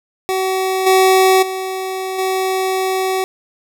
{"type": "tone with level steps", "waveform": "25% pulse", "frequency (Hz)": 377.8, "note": "F#4", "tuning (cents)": 36, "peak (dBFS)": [-12, -5, -17, -12], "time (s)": [0.29, 3.24], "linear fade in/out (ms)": 0, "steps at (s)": [0.86, 1.42, 2.18], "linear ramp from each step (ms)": 10, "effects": []}